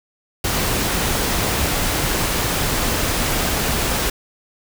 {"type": "noise", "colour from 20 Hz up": "pink", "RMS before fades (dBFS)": -20, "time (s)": [0.44, 4.1], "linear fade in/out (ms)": 5, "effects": []}